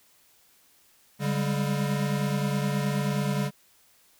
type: tone cluster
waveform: square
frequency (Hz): 142.5 / 196.2 / 205.7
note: C#3 / G3 / G#3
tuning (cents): +48 / +2 / -16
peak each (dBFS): -28 / -30 / -34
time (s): 1.19-3.51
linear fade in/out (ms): 50
effects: white hiss -61 dBFS RMS until 4.19 s